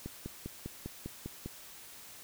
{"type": "click train", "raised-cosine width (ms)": 3, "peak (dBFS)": -26, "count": 8, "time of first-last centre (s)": [0.06, 1.46], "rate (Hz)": 5, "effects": ["white hiss -51 dBFS RMS until 2.23 s"]}